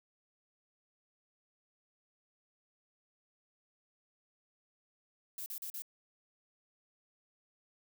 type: noise bursts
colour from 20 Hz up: violet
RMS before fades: -42 dBFS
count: 4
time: 5.38-5.821 s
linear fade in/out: 2 ms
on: 81 ms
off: 39 ms
effects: none